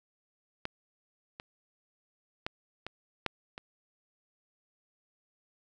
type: clicks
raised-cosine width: 0.3 ms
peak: -18 / -25 / -17 / -22 / -13 / -25 dBFS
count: 6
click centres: 0.654 / 1.399 / 2.465 / 2.866 / 3.263 / 3.579 s
effects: none